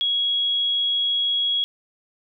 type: tone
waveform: sine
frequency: 3322 Hz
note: G#7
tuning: in tune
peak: -19 dBFS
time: 0.01-1.64 s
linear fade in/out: 0 ms
effects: none